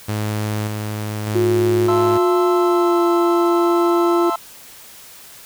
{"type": "tone with tremolo", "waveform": "sawtooth", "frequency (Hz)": 106.2, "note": "G#2", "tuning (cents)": 39, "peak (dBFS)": -16, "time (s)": [0.08, 2.18], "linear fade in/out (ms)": 10, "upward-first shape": "square", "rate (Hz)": 0.84, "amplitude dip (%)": 30}
{"type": "tone with pitch glide", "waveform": "sine", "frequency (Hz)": [357.9, 344.9], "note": ["F4", "F4"], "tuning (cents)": [42, -22], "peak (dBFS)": -14, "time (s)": [1.35, 4.3], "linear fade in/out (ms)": 5, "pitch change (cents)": -64, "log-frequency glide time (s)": [2.48, 3.04]}
{"type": "chord", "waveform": "triangle", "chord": "F major seventh", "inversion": "none", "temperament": "equal with one note detuned", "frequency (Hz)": [682.1, 880, 1046.5, 1318.5], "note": ["F5", "A5", "C6", "E6"], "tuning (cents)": [-41, 0, 0, 0], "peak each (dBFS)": [-22, -24, -23, -21], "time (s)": [1.88, 4.36], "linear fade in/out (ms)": 5}
{"effects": ["white hiss -41 dBFS RMS until 5.45 s"]}